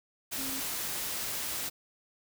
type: tone in noise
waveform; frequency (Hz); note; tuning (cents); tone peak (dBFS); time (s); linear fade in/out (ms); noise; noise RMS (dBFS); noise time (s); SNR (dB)
sine; 267.3; C4; +37; -40; 0.37-0.61; 20; white; -35; 0.31-1.7; -8
effects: none